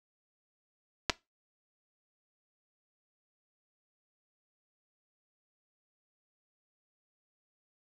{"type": "clicks", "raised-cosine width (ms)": 0.2, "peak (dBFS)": [-8, -11], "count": 2, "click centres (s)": [1.097, 1.1], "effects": ["noise-tail reverb RT60 0.2 s tail -18 dB re dry"]}